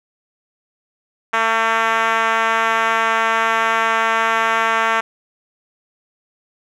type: tone with band-pass filter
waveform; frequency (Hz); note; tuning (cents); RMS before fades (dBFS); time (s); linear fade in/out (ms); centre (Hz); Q
5% pulse; 225.3; A3; +41; -17; 1.33-5.01; 10; 1200; 1.1
effects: none